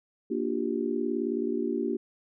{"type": "chord", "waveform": "sine", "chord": "G minor seventh", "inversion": "first", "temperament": "just", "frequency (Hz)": [235.2, 294, 352.8, 392], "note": ["Bb3", "D4", "F4", "G4"], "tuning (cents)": [16, 2, 18, 0], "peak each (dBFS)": -32, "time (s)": [0.3, 1.97], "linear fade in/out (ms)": 10, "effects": []}